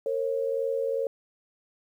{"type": "tone pair together", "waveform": "sine", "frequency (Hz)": [459.6, 542], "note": ["A#4", "C#5"], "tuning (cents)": [-25, -39], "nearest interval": "minor third", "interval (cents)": 286, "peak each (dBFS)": -28, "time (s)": [0.06, 1.07], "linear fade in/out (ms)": 2, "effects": ["10-bit"]}